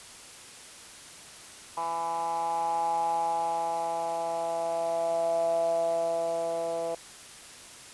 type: tone with band-pass filter sweep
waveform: 10% pulse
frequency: 166.8 Hz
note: E3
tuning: 21 cents sharp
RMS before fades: -29 dBFS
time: 1.77-6.95 s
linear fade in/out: 5 ms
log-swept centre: 930 to 590 Hz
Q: 9.1
effects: white hiss -47 dBFS RMS until 7.93 s + resampled to 24000 Hz